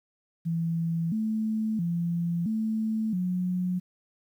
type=tone with pitch steps; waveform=sine; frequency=166 / 218.5 / 170.7 / 219.6 / 181.2 Hz; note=E3 / A3 / F3 / A3 / F#3; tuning=+12 / -12 / -39 / -3 / -36 cents; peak=-25 dBFS; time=0.45-3.8 s; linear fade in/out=20 ms; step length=670 ms; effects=10-bit